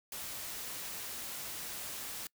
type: noise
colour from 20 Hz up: white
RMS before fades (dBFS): -42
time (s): 0.12-2.27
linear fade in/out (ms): 2
effects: noise-tail reverb RT60 0.1 s tail -24 dB re dry